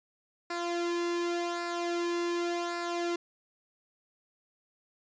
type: tone with flanger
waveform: sawtooth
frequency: 345.3 Hz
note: F4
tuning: 20 cents flat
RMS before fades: -32 dBFS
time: 0.5-3.16 s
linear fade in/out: 5 ms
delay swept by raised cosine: 0.31 to 1.61 ms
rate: 0.88 Hz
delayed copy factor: -0.65
effects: resampled to 16000 Hz